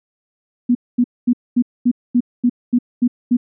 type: tone bursts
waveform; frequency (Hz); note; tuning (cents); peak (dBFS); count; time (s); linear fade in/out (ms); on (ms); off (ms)
sine; 243.7; B3; -23; -10; 10; 0.69-3.37; 10; 61; 230
effects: none